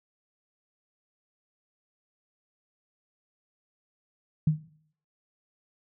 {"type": "tone with exponential decay", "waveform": "sine", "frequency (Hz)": 154.5, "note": "D#3", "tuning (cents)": -12, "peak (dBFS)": -16, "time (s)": [4.47, 4.68], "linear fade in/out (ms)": 5, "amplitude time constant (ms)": 45, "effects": ["noise-tail reverb RT60 0.6 s tail -18 dB re dry"]}